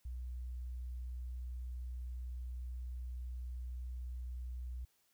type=tone; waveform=sine; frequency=61.74 Hz; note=B1; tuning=in tune; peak=-40 dBFS; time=0.05-4.85 s; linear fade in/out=5 ms; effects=white hiss -75 dBFS RMS until 5.13 s